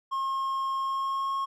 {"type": "tone with pitch glide", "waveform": "triangle", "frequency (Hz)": [1075, 1087.5], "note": ["C6", "C#6"], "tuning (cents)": [47, -33], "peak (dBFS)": -25, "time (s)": [0.11, 1.46], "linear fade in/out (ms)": 20, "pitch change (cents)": 20, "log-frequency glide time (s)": [0.78, 1.35], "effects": []}